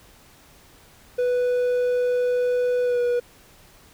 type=tone with pitch glide; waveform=triangle; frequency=493.9 to 485.1 Hz; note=B4 to B4; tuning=0 to -31 cents; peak=-17 dBFS; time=1.18-3.2 s; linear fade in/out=10 ms; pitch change=-31 cents; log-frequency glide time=2.84-3 s; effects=pink hiss -52 dBFS RMS until 3.93 s